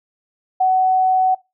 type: tone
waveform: sine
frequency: 749 Hz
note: F#5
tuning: 21 cents sharp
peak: -12 dBFS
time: 0.6-1.35 s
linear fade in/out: 10 ms
effects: noise-tail reverb RT60 0.2 s tail -20 dB re dry